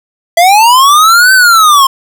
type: linear two-way sweep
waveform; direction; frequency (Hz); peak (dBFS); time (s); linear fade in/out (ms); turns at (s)
square; up then down; 659.3 to 1550 to 1050; -3; 0.37-1.87; 5; 1.33
effects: none